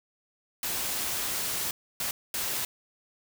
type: noise bursts at uneven times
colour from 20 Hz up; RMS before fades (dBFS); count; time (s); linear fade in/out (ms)
white; -31; 3; 0.63-1.71 / 2-2.11 / 2.34-2.65; 2
effects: none